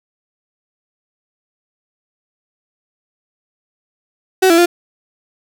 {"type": "tone with pitch steps", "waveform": "35% pulse", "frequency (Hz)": [376.3, 334.7, 348.3], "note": ["F#4", "E4", "F4"], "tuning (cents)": [29, 26, -5], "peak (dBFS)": -6, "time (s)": [4.42, 4.66], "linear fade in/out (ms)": 10, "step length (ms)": 80, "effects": []}